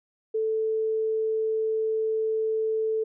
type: tone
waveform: sine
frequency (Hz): 440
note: A4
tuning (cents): 0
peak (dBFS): -23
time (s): 0.34-3.04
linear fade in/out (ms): 10
effects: none